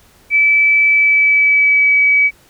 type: tone with pitch glide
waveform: sine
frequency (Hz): 2308 to 2280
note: D7 to C#7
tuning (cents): -31 to +48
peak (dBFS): -8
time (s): 0.3-2.31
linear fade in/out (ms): 50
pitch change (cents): -21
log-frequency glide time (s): 0.89-2
effects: pink hiss -49 dBFS RMS until 2.49 s